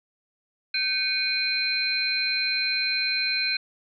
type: tone cluster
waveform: sine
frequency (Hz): 1545 / 2224 / 2456 / 4116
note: G6 / C#7 / D#7 / C8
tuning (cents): -26 / +5 / -23 / -29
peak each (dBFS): -32 / -33 / -28 / -25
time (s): 0.74-3.57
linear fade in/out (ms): 5
effects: none